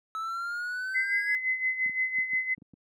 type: exponential sweep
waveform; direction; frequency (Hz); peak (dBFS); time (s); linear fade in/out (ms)
triangle; up; 1300 to 1689; -29; 0.15-1.35; 0
type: tone with tremolo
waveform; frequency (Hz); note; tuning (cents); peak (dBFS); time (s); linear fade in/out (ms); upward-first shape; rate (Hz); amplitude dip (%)
sine; 2039; C7; -45; -23; 0.94-2.55; 20; sine; 5.8; 70
type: clicks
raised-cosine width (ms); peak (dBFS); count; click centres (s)
5; -28; 7; 1.862 / 1.896 / 2.186 / 2.334 / 2.58 / 2.621 / 2.737
effects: high-pass 300 Hz 12 dB/octave